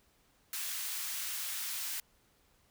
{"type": "high-pass noise", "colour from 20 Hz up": "white", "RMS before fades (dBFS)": -38, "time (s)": [0.53, 2], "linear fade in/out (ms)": 2, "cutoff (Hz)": 1400, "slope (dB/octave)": 12, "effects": ["pink hiss -69 dBFS RMS until 2.7 s"]}